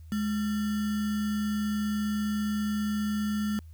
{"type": "tone with sample-and-hold", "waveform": "sine", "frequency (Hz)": 210.2, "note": "G#3", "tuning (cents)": 21, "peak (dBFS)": -26, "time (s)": [0.12, 3.59], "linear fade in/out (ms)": 0, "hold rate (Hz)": 1575, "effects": ["added 80 Hz sine -44 dBFS peak until 3.73 s", "white hiss -69 dBFS RMS until 3.73 s"]}